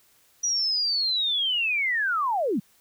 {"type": "linear sweep", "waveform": "sine", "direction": "down", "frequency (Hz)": [5850, 167.2], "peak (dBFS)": -22, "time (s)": [0.43, 2.6], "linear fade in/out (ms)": 10, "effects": ["white hiss -61 dBFS RMS until 2.8 s"]}